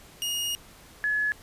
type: tone pair in turn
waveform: sawtooth / sine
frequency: 2863 / 1702.3 Hz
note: F7 / G#6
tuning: +42 / +42 cents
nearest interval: major sixth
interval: 900 cents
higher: first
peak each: -24 / -23 dBFS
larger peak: second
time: 0.22-0.55 / 1.04-1.32 s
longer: first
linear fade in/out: 0 ms
effects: pink hiss -51 dBFS RMS until 1.42 s + resampled to 32000 Hz